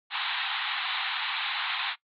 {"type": "band-pass noise", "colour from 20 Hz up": "white", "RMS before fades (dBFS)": -31, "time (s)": [0.1, 1.96], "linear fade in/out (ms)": 50, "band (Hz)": [760, 4000], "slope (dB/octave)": 96, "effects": ["noise-tail reverb RT60 0.1 s tail -19 dB re dry"]}